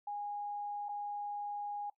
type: tone with dropouts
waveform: sine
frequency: 822 Hz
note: G#5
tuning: 18 cents flat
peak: -37 dBFS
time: 0.07-1.9 s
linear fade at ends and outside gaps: 5 ms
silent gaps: 0.886-0.89 s
effects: noise-tail reverb RT60 0.1 s tail -18 dB re dry